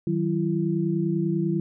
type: tone cluster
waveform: sine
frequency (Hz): 157.1 / 187.2 / 336.7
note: D#3 / F#3 / E4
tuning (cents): +17 / +20 / +37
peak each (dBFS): -26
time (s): 0.07-1.6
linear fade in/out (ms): 2
effects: none